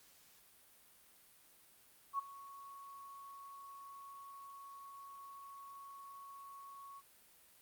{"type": "tone with ADSR envelope", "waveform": "sine", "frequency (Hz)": 1108.7, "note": "C#6", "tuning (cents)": 0, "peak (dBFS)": -32, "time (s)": [2.13, 7.02], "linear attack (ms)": 57, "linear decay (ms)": 13, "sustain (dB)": -18, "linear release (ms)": 41, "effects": ["white hiss -65 dBFS RMS until 7.61 s", "Opus 48 kbps"]}